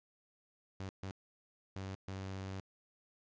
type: tone bursts at uneven times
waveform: sawtooth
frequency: 95.9 Hz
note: G2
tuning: 37 cents flat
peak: -37 dBFS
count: 4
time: 0.8-0.89 / 1.03-1.11 / 1.76-1.95 / 2.08-2.6 s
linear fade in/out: 0 ms
effects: resampled to 16000 Hz + 12-bit